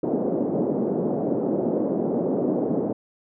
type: band-pass noise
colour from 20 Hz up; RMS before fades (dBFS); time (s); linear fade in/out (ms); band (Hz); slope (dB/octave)
pink; -24; 0.03-2.93; 5; 200 to 570; 24
effects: none